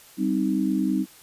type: chord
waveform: sine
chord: C minor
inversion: second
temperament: equal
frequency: 196 / 261.6 / 311.1 Hz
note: G3 / C4 / Eb4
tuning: 0 / 0 / 0 cents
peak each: -25 dBFS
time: 0.17-1.06 s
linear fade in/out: 50 ms
effects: white hiss -50 dBFS RMS until 1.22 s + resampled to 32000 Hz